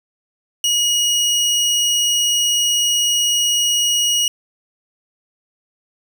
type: tone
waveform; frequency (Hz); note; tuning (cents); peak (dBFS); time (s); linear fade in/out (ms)
25% pulse; 2896; F#7; -38; -11; 0.64-4.28; 2
effects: none